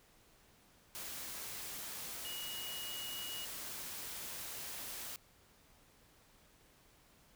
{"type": "tone in noise", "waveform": "sine", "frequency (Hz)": 2900, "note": "F#7", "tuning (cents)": -35, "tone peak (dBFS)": -44, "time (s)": [2.25, 3.45], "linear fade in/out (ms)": 0, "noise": "white", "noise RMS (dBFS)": -45, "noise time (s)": [0.95, 5.16], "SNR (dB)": -2, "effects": ["pink hiss -66 dBFS RMS until 7.35 s"]}